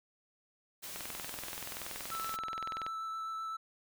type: noise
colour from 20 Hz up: white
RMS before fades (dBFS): -44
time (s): 0.82-2.37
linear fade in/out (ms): 20
type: click train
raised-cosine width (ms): 0.3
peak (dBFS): -25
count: 41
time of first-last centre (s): 0.96-2.865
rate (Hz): 21
type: tone with vibrato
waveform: triangle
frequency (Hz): 1318.5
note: E6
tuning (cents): 0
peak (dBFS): -35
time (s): 2.11-3.57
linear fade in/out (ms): 10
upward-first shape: sine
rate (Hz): 7.8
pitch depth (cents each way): 9
effects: none